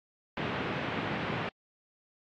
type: band-pass noise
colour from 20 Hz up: pink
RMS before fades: -34 dBFS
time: 0.37-1.49 s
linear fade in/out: 2 ms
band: 110 to 2900 Hz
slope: 24 dB/octave
effects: AAC 64 kbps